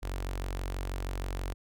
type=tone with notch filter; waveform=sawtooth; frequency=46.25 Hz; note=F#1; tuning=in tune; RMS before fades=-35 dBFS; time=0.02-1.54 s; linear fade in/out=20 ms; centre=170 Hz; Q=0.93; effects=none